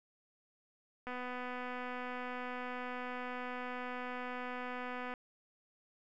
click train, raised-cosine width 0.5 ms, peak -28 dBFS, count 1014, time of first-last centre 1.07-5.138 s, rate 249 Hz, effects none

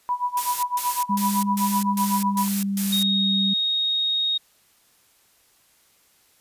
sine tone with tremolo, 983 Hz, B5, 8 cents flat, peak -19 dBFS, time 0.09-2.48 s, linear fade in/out 0 ms, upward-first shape sine, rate 7.9 Hz, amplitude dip 90%
blue noise bursts, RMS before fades -27 dBFS, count 7, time 0.37-3.03 s, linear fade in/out 2 ms, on 260 ms, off 140 ms
sine tone with pitch glide, 201.8 to 195.6 Hz, G#3 to G3, -49 to -4 cents, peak -22 dBFS, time 1.09-3.54 s, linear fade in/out 10 ms, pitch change -55 cents, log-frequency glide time 1.77-3.26 s
sine tone, 3736 Hz, A#7, 3 cents sharp, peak -20 dBFS, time 2.92-4.38 s, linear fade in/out 10 ms
effects white hiss -60 dBFS RMS until 6.4 s + resampled to 32000 Hz

